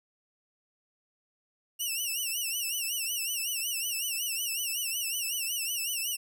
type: tone with vibrato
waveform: 10% pulse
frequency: 2800 Hz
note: F7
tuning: 4 cents sharp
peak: -22 dBFS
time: 1.79-6.17 s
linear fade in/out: 20 ms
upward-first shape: sine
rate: 5.4 Hz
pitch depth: 120 cents each way
effects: none